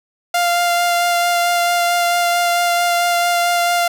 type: tone with vibrato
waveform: sawtooth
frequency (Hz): 697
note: F5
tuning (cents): -4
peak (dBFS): -10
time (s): 0.34-3.88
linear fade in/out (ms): 5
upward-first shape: sine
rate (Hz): 4.5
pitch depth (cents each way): 10
effects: none